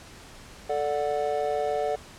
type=chord; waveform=triangle; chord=D major; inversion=second; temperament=just; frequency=440.5 / 587.3 / 734.2 Hz; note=A4 / D5 / F#5; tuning=+2 / 0 / -14 cents; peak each=-27 dBFS; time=0.69-1.96 s; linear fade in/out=10 ms; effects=pink hiss -47 dBFS RMS until 2.18 s + low-pass 9000 Hz 12 dB/octave